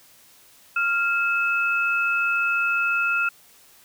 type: tone pair together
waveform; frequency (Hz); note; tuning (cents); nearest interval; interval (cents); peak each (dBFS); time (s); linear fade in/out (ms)
sine; 1392.9 / 2597; F6 / E7; -5 / -26; major seventh; 1079; -21 / -24; 0.76-3.29; 5
effects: white hiss -53 dBFS RMS until 3.84 s